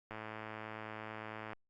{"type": "click train", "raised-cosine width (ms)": 0.5, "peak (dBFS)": -29, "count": 156, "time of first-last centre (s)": [0.11, 1.532], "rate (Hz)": 109, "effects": ["Opus 48 kbps"]}